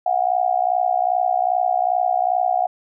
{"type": "tone with amplitude modulation", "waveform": "sine", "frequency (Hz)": 729, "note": "F#5", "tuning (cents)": -26, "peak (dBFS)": -12, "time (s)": [0.06, 2.67], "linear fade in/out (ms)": 5, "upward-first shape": "sine", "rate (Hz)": 62.5, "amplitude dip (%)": 95, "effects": []}